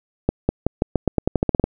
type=accelerating click train; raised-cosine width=2 ms; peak=-3 dBFS; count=14; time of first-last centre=0.29-1.64 s; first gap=200 ms; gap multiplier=0.88; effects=none